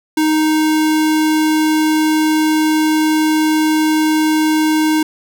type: tone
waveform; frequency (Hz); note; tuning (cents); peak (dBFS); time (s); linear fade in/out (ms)
square; 311.1; D#4; 0; -12; 0.17-5.03; 5
effects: none